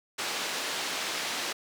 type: band-pass noise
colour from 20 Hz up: white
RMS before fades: -33 dBFS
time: 0.18-1.53 s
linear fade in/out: 10 ms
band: 260 to 4800 Hz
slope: 12 dB/octave
effects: none